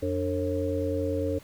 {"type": "harmonic tone with a mistuned harmonic", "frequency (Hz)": 90, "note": "F#2", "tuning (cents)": -47, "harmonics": [1, 3, 5, 6], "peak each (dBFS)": [-31, -31, -31, -31], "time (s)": [0.02, 1.39], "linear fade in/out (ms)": 10, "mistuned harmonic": 3, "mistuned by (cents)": 140, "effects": ["pink hiss -53 dBFS RMS until 1.43 s"]}